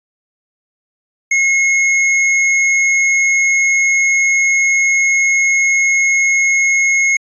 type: tone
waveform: square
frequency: 2166 Hz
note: C#7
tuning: 41 cents flat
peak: -11 dBFS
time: 1.31-7.17 s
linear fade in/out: 5 ms
effects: resampled to 22050 Hz